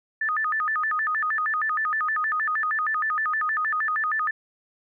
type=tone with vibrato; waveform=sine; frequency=1480 Hz; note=F#6; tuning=in tune; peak=-22 dBFS; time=0.21-4.31 s; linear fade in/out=5 ms; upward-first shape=square; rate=6.4 Hz; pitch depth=300 cents each way; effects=none